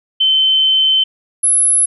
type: tone pair in turn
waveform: sine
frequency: 3076 / 10962 Hz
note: G7 / F9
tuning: -33 / -33 cents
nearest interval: octave + minor seventh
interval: 2200 cents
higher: second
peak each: -9 dBFS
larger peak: neither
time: 0.2-1.04 / 1.43-1.86 s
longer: first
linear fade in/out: 10 ms
effects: none